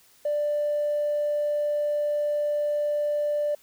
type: tone with tanh clipping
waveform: triangle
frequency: 590 Hz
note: D5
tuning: 8 cents sharp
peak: -22 dBFS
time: 0.25-3.55 s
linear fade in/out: 5 ms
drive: 1 dB
effects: white hiss -58 dBFS RMS until 3.62 s